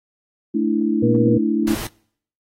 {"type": "chord", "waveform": "sine", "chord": "A suspended fourth", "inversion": "none", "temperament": "equal", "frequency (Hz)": [220, 293.7, 329.6], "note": ["A3", "D4", "E4"], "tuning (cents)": [0, 0, 0], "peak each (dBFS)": -21, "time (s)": [0.54, 1.75], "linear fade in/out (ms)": 10}
{"type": "harmonic tone", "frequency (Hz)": 119.4, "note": "A#2", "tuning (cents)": 42, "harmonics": [1, 2, 4], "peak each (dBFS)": [-20, -20, -20], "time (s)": [1.02, 1.38], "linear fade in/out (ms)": 10}
{"type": "noise", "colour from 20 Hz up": "pink", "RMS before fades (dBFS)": -29, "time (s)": [1.67, 1.87], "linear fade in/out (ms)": 2}
{"effects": ["noise-tail reverb RT60 0.6 s tail -24 dB re dry", "AAC 48 kbps"]}